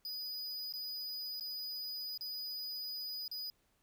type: tone with dropouts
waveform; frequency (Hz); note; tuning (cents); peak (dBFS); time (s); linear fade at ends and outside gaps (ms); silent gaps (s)
square; 4954; D#8; -8; -40; 0.05-3.5; 1; 0.725-0.737 / 1.398-1.408 / 2.176-2.209 / 3.279-3.314
effects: pink hiss -75 dBFS RMS until 3.82 s